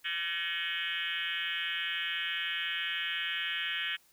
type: tone with frequency modulation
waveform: sine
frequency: 2382 Hz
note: D7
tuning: 24 cents sharp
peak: -31 dBFS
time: 0.04-3.97 s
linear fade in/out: 20 ms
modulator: 170 Hz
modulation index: 5.1
effects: white hiss -65 dBFS RMS until 4.12 s